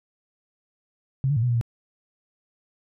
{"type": "tone with pitch steps", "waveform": "sine", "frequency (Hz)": [134, 145.5, 112.1, 123.9, 119.4, 116.6], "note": ["C3", "D3", "A2", "B2", "A#2", "A#2"], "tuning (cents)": [42, -16, 33, 6, 42, 1], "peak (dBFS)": -19, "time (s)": [1.24, 1.612], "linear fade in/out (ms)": 0, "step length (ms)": 62, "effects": []}